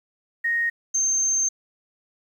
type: tone pair in turn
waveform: sine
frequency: 1864.7 / 6318 Hz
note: A#6 / G8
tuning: 0 / +13 cents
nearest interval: octave + major sixth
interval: 2113 cents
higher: second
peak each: -20 / -19 dBFS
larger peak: second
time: 0.44-0.7 / 0.94-1.49 s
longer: second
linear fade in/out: 10 ms
effects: 9-bit